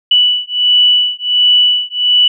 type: beating tone pair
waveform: sine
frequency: 2960 / 2961.4 Hz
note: F#7 / F#7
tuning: 0 / +1 cents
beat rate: 1.4 Hz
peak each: -11 dBFS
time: 0.11-2.28 s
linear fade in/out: 5 ms
effects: none